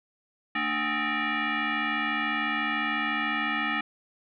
sine tone with frequency modulation, 297 Hz, D4, 20 cents sharp, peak -25 dBFS, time 0.55-3.81 s, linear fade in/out 5 ms, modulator 520 Hz, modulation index 4.6, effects none

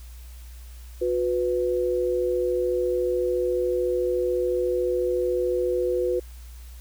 sine tone pair together, 362 / 495.9 Hz, F#4 / B4, -38 / +7 cents, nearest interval perfect fourth, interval 545 cents, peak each -24 dBFS, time 1.01-6.2 s, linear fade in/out 10 ms, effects added 60 Hz sine -39 dBFS peak until 6.8 s + white hiss -53 dBFS RMS until 6.8 s

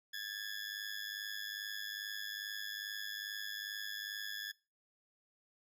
20% pulse ring-modulated tone, 1700 Hz, G#6, 40 cents sharp, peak -33 dBFS, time 0.13-4.52 s, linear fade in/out 10 ms, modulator 51.2 Hz, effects noise-tail reverb RT60 0.3 s tail -22 dB re dry

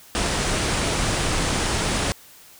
pink low-pass noise, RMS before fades -23 dBFS, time 0.15-2.12 s, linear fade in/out 0 ms, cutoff 10000 Hz, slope 96 dB/octave, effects white hiss -48 dBFS RMS until 2.59 s

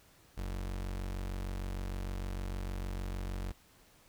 35% pulse tone, 46.54 Hz, F#1, 11 cents sharp, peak -34 dBFS, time 0.37-3.52 s, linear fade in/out 10 ms, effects pink hiss -63 dBFS RMS until 4.08 s

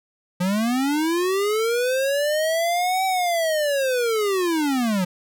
square linear two-way sweep, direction up then down, 174.61 to 767 to 174.61 Hz, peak -20 dBFS, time 0.4-5.05 s, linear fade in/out 10 ms, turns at 3.05 s, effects none

